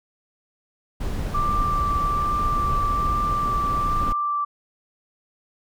brown noise, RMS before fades -26 dBFS, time 1-4.13 s, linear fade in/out 10 ms
sine tone with vibrato, 1174.7 Hz, D6, in tune, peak -21 dBFS, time 1.34-4.45 s, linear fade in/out 10 ms, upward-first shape sine, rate 1.2 Hz, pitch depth 11 cents each way
effects none

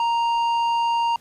sine tone with tanh clipping, 932.3 Hz, A#5, in tune, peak -20 dBFS, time 0-1.16 s, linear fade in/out 2 ms, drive 9 dB, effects pink hiss -54 dBFS RMS until 1.2 s + resampled to 32000 Hz

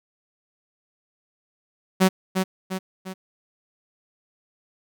sawtooth tone with echo, 188 Hz, F#3, 28 cents sharp, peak -10 dBFS, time 2-2.09 s, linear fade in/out 20 ms, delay 350 ms, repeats 3, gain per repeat -6 dB, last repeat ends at 3.14 s, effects none

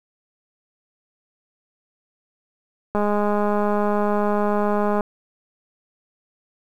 click train, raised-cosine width 1 ms, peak -9 dBFS, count 427, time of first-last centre 2.95-5.008 s, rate 207 Hz, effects 8-bit

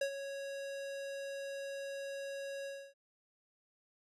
square tone with ADSR envelope, 553 Hz, C#5, 4 cents flat, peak -31 dBFS, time 0.01-2.94 s, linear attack 5 ms, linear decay 83 ms, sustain -10 dB, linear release 280 ms, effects low-pass 9000 Hz 12 dB/octave

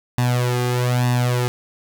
sawtooth tone with flanger, 123.47 Hz, B2, in tune, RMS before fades -19 dBFS, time 0.18-1.48 s, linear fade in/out 0 ms, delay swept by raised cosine 1.1 to 2.5 ms, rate 1.1 Hz, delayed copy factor +0.8, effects none

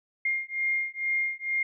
sine beating tone pair, 2121 / 2123.2 Hz, C7 / C7, +23 / +25 cents, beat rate 2.2 Hz, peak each -29 dBFS, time 0.25-1.63 s, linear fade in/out 5 ms, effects none

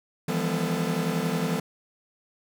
45% pulse tone cluster, 161.9 / 173.1 / 203.6 / 249 / 443.6 Hz, E3 / F3 / G#3 / B3 / A4, -31 / -15 / -34 / +14 / +14 cents, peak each -31 / -29 / -33 / -32 / -33 dBFS, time 0.28-1.6 s, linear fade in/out 5 ms, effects none

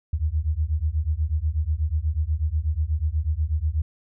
sine beating tone pair, 73.5 / 81.7 Hz, D2 / E2, +2 / -15 cents, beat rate 8.2 Hz, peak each -24 dBFS, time 0.13-3.82 s, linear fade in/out 5 ms, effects none

